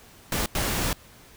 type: noise bursts at uneven times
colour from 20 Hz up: pink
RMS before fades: -26 dBFS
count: 2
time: 0.32-0.46 / 0.55-0.93 s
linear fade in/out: 2 ms
effects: pink hiss -51 dBFS RMS until 1.36 s